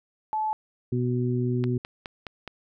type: tone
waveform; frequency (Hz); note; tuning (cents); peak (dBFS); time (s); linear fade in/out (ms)
sine; 865; A5; -30; -24; 0.33-0.53; 0
type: harmonic tone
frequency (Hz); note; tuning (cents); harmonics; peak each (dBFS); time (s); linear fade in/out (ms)
123.47; B2; 0; 1 / 2 / 3; -25 / -28 / -30; 0.92-1.78; 5
type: click train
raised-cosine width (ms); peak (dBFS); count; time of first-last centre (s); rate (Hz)
0.3; -19; 5; 1.64-2.477; 4.78
effects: none